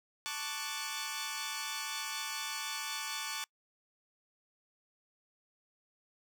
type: chord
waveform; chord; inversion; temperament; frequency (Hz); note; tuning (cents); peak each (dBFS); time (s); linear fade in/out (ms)
10% pulse; D major seventh; second; equal; 880 / 1108.7 / 1174.7 / 1480; A5 / C#6 / D6 / F#6; 0 / 0 / 0 / 0; -34; 0.26-3.44; 0
effects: noise-tail reverb RT60 0.1 s tail -26 dB re dry